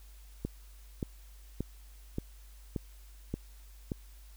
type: click train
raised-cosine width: 3 ms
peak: -20 dBFS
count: 7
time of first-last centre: 0.45-3.918 s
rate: 1.73 Hz
effects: added 50 Hz sine -50 dBFS peak until 4.36 s + white hiss -62 dBFS RMS until 4.36 s